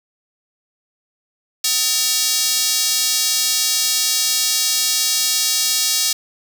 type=tone with high-pass filter; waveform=square; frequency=254.3 Hz; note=C4; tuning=49 cents flat; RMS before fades=-18 dBFS; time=1.64-6.13 s; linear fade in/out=5 ms; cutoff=4900 Hz; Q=1.5; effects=none